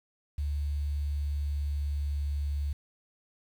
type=tone with pitch glide; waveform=sine; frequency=72.6 to 71.97 Hz; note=D2 to D2; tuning=-19 to -34 cents; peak=-28 dBFS; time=0.38-2.73 s; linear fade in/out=5 ms; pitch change=-15 cents; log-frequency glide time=0.55-2.3 s; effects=9-bit